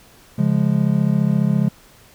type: chord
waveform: triangle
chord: Db major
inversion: none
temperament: just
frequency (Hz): 138.59 / 173.24 / 207.9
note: Db3 / F3 / Ab3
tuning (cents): 0 / -14 / +2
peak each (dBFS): -17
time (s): 0.38-1.69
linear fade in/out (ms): 10
effects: pink hiss -49 dBFS RMS until 2.14 s